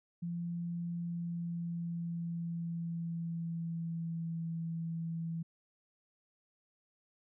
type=tone with pitch glide; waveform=sine; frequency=171.5 to 165.18 Hz; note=F3 to E3; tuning=-31 to +4 cents; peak=-35 dBFS; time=0.22-5.43 s; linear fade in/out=10 ms; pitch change=-65 cents; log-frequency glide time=0.94-4.46 s; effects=none